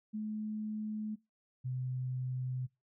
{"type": "tone pair in turn", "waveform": "sine", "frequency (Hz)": [214.3, 127.77], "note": ["A3", "C3"], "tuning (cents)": [-45, -41], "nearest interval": "major sixth", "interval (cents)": 896, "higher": "first", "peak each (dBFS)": [-35, -34], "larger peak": "second", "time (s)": [[0.13, 1.16], [1.64, 2.67]], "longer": "neither", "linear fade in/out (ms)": 20, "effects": ["noise-tail reverb RT60 0.2 s tail -21 dB re dry"]}